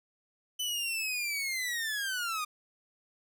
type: linear sweep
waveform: sawtooth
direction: down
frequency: 3023 to 1207 Hz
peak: -28 dBFS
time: 0.59-2.45 s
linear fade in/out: 10 ms
effects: none